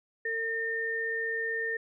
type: tone pair together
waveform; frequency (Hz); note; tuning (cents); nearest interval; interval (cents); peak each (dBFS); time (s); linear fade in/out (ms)
sine; 453.8 / 1818; A#4 / A#6; -47 / -44; 2 octaves; 2403; -35 / -30; 0.25-1.77; 5
effects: none